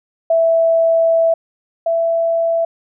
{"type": "tone pair in turn", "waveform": "sine", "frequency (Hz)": [659.3, 665], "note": ["E5", "E5"], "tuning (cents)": [0, 15], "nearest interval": "unison", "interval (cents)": 15, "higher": "second", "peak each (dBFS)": [-10, -13], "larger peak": "first", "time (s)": [[0.3, 1.34], [1.86, 2.65]], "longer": "first", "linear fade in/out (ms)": 5, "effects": []}